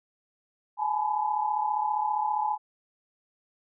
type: tone cluster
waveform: sine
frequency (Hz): 842 / 877 / 998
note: G#5 / A5 / B5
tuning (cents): +24 / -6 / +18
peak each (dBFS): -27 / -31 / -31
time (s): 0.77-2.58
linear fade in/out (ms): 50
effects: none